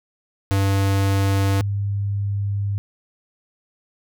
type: tone pair in turn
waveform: square / sine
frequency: 98 / 100.64 Hz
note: G2 / G2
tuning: 0 / +46 cents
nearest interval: unison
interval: 46 cents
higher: second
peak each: -17 / -20 dBFS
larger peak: first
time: 0.51-1.61 / 1.61-2.78 s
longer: second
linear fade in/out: 0 ms
effects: none